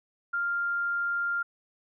sine tone, 1396.9 Hz, F6, in tune, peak -26 dBFS, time 0.33-1.43 s, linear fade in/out 10 ms, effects none

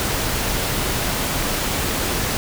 pink noise, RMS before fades -22 dBFS, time 0-2.37 s, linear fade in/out 0 ms, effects none

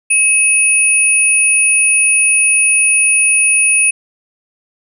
sine tone pair together, 2566 / 9654 Hz, E7 / D9, -47 / +47 cents, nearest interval octave + major seventh, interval 2294 cents, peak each -11 dBFS, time 0.1-3.91 s, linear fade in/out 10 ms, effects none

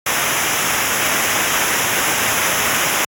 pink noise with comb filter, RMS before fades -18 dBFS, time 0.06-3.05 s, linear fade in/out 5 ms, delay 0.23 ms, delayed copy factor -0.75, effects high-pass 100 Hz 12 dB/octave + AAC 64 kbps

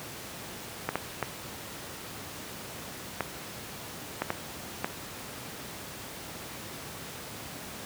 clicks, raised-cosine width 0.5 ms, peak -12 dBFS, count 7, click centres 0.89 / 0.956 / 1.227 / 3.207 / 4.22 / 4.304 / 4.845 s, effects pink hiss -41 dBFS RMS until 7.85 s + high-pass 100 Hz 12 dB/octave

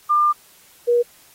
sine tone pair in turn, 1198 / 479.4 Hz, D6 / A#4, +34 / +48 cents, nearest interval octave + major third, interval 1586 cents, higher first, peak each -13 dBFS, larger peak neither, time 0.09-0.33 / 0.87-1.03 s, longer first, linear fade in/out 20 ms, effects white hiss -51 dBFS RMS until 1.34 s + AAC 48 kbps

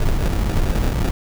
brown noise with sample-and-hold, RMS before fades -18 dBFS, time 0-1.11 s, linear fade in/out 5 ms, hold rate 1050 Hz, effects none

